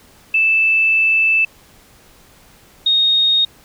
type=tone pair in turn; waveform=sine; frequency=2637 / 3720 Hz; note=E7 / A#7; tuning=0 / -4 cents; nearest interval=tritone; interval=596 cents; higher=second; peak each=-11 dBFS; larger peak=neither; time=0.34-1.45 / 2.86-3.45 s; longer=first; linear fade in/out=5 ms; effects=pink hiss -48 dBFS RMS until 3.64 s